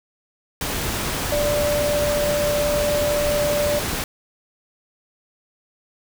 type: tone in noise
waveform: sine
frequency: 587.3 Hz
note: D5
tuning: in tune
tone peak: -19 dBFS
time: 1.32-3.79 s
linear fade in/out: 2 ms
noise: pink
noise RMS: -25 dBFS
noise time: 0.61-4.04 s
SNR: +3 dB
effects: none